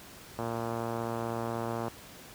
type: click train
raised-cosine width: 1 ms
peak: -20 dBFS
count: 174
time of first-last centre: 0.39-1.881 s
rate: 116 Hz
effects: pink hiss -49 dBFS RMS until 2.34 s + high-pass 60 Hz 12 dB/octave